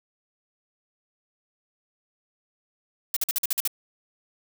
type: noise bursts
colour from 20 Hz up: blue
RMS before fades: -24 dBFS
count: 8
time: 3.14-3.676 s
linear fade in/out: 2 ms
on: 25 ms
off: 48 ms
effects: none